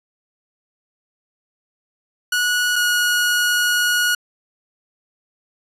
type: tone pair in turn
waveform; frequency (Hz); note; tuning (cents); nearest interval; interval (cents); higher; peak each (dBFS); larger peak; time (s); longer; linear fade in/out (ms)
sawtooth; 1463 / 1451.2; F#6 / F#6; -20 / -34; unison; 14; first; -13 / -12; second; 2.32-2.76 / 2.76-4.15; second; 5
effects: resampled to 32000 Hz